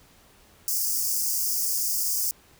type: high-pass noise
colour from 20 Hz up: white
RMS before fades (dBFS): -26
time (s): 0.68-2.31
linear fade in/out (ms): 0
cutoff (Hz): 4800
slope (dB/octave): 96
effects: pink hiss -56 dBFS RMS until 2.59 s